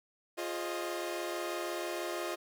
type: chord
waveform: sawtooth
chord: F minor seventh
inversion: none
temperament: equal with one note detuned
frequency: 349.2 / 415.3 / 536.1 / 622.3 Hz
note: F4 / Ab4 / C5 / Eb5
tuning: 0 / 0 / +42 / 0 cents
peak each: -34 / -40 / -40 / -36 dBFS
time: 0.37-2.36 s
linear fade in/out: 20 ms
effects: none